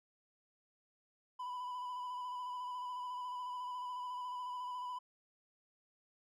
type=tone with vibrato; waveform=triangle; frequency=994 Hz; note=B5; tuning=11 cents sharp; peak=-38 dBFS; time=1.39-4.99 s; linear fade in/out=10 ms; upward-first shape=square; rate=14 Hz; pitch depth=20 cents each way; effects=none